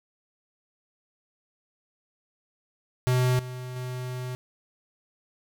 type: tone with level steps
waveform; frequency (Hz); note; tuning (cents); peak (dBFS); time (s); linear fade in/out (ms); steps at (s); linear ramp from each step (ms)
square; 126.3; B2; +39; -21 / -35 / -32; 3.07-4.35; 0; 3.39 / 3.76; 2
effects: none